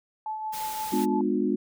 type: tone with tremolo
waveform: sine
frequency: 867 Hz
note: A5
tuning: 26 cents flat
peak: -28 dBFS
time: 0.26-1.21 s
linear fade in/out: 2 ms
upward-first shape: triangle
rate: 5.8 Hz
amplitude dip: 45%
type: noise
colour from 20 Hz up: white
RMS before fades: -38 dBFS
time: 0.52-1.06 s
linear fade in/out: 20 ms
type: chord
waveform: sine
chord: G# diminished seventh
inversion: none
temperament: just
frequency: 207.7 / 249.2 / 299 / 358.8 Hz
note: G#3 / B3 / D4 / F4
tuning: 0 / +16 / +31 / +47 cents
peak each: -28 dBFS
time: 0.92-1.56 s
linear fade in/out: 10 ms
effects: none